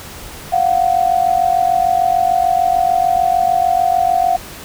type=tone pair together; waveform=sine; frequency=697.3 / 744 Hz; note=F5 / F#5; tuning=-3 / +9 cents; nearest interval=minor second; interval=112 cents; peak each=-14 dBFS; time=0.52-4.37 s; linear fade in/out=10 ms; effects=pink hiss -33 dBFS RMS until 4.64 s